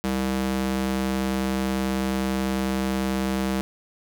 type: tone with high-pass filter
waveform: square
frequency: 65.6 Hz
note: C2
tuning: 5 cents sharp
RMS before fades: -25 dBFS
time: 0.04-3.61 s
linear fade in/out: 0 ms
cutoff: 170 Hz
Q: 1.3
effects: none